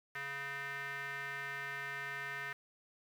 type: tone with band-pass filter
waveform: square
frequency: 139.8 Hz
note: C#3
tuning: 15 cents sharp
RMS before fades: -42 dBFS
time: 0.15-2.53 s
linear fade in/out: 5 ms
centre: 1800 Hz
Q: 4.6
effects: 10-bit